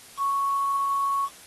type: tone with quantisation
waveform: sine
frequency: 1108.7 Hz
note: C#6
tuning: in tune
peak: -22 dBFS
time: 0.17-1.29 s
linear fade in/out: 50 ms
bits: 7
effects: white hiss -48 dBFS RMS until 1.46 s + AAC 32 kbps